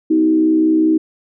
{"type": "tone with frequency modulation", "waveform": "sine", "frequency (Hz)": 316.6, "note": "D#4", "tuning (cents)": 30, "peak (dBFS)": -10, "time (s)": [0.1, 0.98], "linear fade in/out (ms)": 10, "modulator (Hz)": 65.1, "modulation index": 0.53, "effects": []}